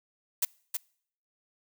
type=noise with echo; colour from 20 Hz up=blue; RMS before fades=-26 dBFS; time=0.42-0.45 s; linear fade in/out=5 ms; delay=320 ms; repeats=1; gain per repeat=-5 dB; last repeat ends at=0.77 s; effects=noise-tail reverb RT60 0.6 s tail -26 dB re dry